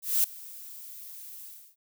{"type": "noise with ADSR envelope", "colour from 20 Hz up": "violet", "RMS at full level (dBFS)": -22, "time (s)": [0.02, 1.76], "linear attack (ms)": 220, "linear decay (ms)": 4, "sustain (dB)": -22, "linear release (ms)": 310, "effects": []}